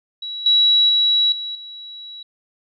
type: tone with level steps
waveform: sine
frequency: 3900 Hz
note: B7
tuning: 23 cents flat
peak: -26 / -11 / -13 / -25 / -33 dBFS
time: 0.22-2.23 s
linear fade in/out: 5 ms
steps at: 0.46 / 0.89 / 1.32 / 1.55 s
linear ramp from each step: 2 ms
effects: none